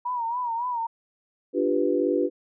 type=tone with vibrato; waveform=sine; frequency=954 Hz; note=A#5; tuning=40 cents sharp; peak=-25 dBFS; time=0.05-0.87 s; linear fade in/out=10 ms; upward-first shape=sine; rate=3.6 Hz; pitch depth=86 cents each way
type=chord; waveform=sine; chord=G dominant seventh; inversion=second; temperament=equal; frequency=293.7 / 349.2 / 392 / 493.9 Hz; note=D4 / F4 / G4 / B4; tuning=0 / 0 / 0 / 0 cents; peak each=-26 dBFS; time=1.53-2.3 s; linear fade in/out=50 ms
effects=none